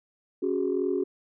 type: chord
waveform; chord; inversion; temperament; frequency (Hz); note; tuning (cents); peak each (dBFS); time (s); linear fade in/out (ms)
sine; C# suspended fourth; none; equal with one note detuned; 277.2 / 370 / 412.7; C#4 / F#4 / G#4; 0 / 0 / -11; -30 / -26 / -29; 0.42-1.04; 10
effects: tanh soft clip ceiling -16 dBFS